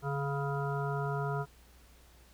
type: harmonic tone with a mistuned harmonic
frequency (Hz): 140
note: C#3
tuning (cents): +18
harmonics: 1 / 3 / 5 / 7 / 9 / 10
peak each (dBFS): -33 / -38 / -40 / -41 / -43 / -43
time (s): 0.02-1.46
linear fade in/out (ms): 50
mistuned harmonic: 1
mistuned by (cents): +25
effects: added 60 Hz sine -58 dBFS peak until 2.33 s + pink hiss -62 dBFS RMS until 2.33 s